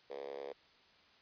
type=tone with high-pass filter; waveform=5% pulse; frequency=69.9 Hz; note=C#2; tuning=15 cents sharp; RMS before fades=-45 dBFS; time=0.1-0.53 s; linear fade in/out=5 ms; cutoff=470 Hz; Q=5.5; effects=white hiss -65 dBFS RMS until 1.21 s + resampled to 11025 Hz